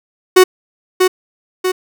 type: tone with echo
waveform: 45% pulse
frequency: 370 Hz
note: F#4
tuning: in tune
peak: -3 dBFS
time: 0.36-0.44 s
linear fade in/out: 10 ms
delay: 640 ms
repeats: 2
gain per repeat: -5 dB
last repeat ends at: 1.72 s
effects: none